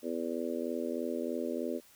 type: harmonic tone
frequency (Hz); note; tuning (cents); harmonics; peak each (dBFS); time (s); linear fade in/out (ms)
83.2; E2; +17; 3 / 4 / 5 / 6 / 7; -37 / -38 / -39 / -40 / -40; 0.02-1.81; 50
effects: white hiss -60 dBFS RMS until 1.95 s

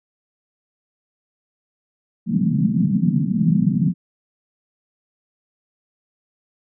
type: band-pass noise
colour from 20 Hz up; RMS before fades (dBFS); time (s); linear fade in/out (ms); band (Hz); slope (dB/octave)
pink; -18; 2.26-3.94; 50; 150 to 230; 48
effects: none

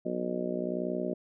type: harmonic tone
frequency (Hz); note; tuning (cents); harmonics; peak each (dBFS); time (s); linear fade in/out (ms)
61.1; B1; -18; 3 / 4 / 5 / 6 / 7 / 8 / 9 / 10; -37 / -36 / -42 / -35 / -43 / -41 / -44 / -36; 0.05-1.14; 10
effects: none

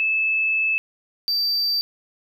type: tone pair in turn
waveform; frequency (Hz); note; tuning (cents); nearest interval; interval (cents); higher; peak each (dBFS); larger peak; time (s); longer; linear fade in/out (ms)
sine / triangle; 2614 / 4658; E7 / D8; -15 / -15; minor seventh; 1000; second; -18; neither; 0-0.78 / 1.28-1.81; first; 0
effects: none

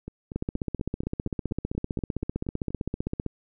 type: two click trains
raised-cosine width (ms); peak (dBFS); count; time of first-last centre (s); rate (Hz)
3; -15 / -23; 46 / 12; 0.36-3.263 / 0.08-2.705; 15.5 / 4.19
effects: none

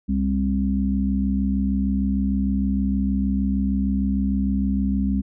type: harmonic tone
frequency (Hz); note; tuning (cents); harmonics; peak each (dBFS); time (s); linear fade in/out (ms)
66.5; C2; +29; 1 / 3 / 4; -24 / -21 / -26; 0.08-5.22; 20
effects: none

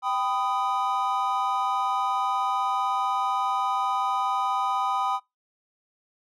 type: chord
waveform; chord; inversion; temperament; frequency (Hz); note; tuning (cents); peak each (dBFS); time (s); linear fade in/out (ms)
triangle; G augmented; none; equal with one note detuned; 784 / 999.8 / 1244.5; G5 / B5 / D#6; 0 / +21 / 0; -26; 0.02-5.2; 50
effects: noise-tail reverb RT60 0.2 s tail -24 dB re dry

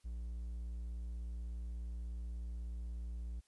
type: tone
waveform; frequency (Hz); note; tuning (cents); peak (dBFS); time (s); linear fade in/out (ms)
triangle; 58.27; A#1; 0; -38; 0.04-3.41; 20
effects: white hiss -75 dBFS RMS until 3.47 s + resampled to 24000 Hz

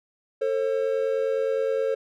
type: tone pair together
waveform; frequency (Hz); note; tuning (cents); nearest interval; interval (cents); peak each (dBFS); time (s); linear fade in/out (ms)
triangle; 447.4 / 537; A4 / C5; +29 / +45; minor third; 316; -23; 0.41-1.95; 10
effects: none

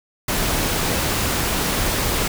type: noise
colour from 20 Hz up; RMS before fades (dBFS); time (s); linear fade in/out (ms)
pink; -21; 0.28-2.28; 5
effects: none

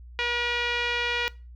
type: tone with low-pass filter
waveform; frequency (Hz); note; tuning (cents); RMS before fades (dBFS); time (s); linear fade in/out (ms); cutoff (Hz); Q
5% pulse; 479.9; B4; -50; -27; 0.19-1.28; 0; 2600; 1.8
effects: noise-tail reverb RT60 0.3 s tail -21 dB re dry + added 60 Hz sine -42 dBFS peak until 1.55 s

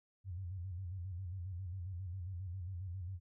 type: tone with vibrato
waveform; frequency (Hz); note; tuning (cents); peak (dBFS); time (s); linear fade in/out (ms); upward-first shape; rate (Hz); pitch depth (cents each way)
sine; 91.2; F#2; -24; -40; 0.24-3.2; 50; square; 7.4; 91
effects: none

